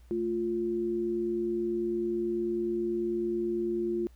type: tone pair together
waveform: sine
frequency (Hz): 220 / 349.2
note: A3 / F4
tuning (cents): 0 / 0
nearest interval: minor sixth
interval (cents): 800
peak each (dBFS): -35 / -28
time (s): 0.11-4.07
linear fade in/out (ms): 0
effects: added 60 Hz sine -52 dBFS peak until 4.15 s + pink hiss -67 dBFS RMS until 4.15 s